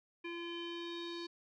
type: tone with low-pass filter sweep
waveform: square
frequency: 341.8 Hz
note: F4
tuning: 37 cents flat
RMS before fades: -43 dBFS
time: 0.24-1.27 s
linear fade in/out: 10 ms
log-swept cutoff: 2600 to 4300 Hz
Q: 6.4
effects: none